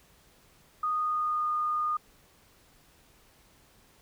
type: tone with pitch glide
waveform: sine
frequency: 1237 to 1223.5 Hz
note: D#6 to D#6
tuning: -10 to -29 cents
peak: -26 dBFS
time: 0.83-1.97 s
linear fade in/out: 5 ms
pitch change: -19 cents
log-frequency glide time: 0.93-1.5 s
effects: pink hiss -61 dBFS RMS until 4.01 s